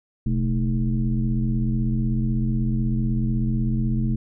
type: tone with frequency modulation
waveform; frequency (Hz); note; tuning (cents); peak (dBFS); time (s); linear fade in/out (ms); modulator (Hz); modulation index
sine; 127.4; C3; -46; -19; 0.26-4.16; 5; 90.3; 1.3
effects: none